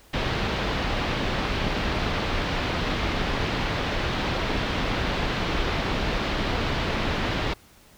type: low-pass noise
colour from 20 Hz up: pink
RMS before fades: -26 dBFS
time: 0.13-7.54 s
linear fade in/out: 10 ms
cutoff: 4100 Hz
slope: 24 dB/octave
effects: pink hiss -54 dBFS RMS until 7.97 s